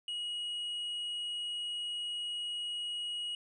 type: tone with hard clipping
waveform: sine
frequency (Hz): 2900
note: F#7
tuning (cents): -35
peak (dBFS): -36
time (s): 0.08-3.35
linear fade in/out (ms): 2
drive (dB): 3
effects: resampled to 24000 Hz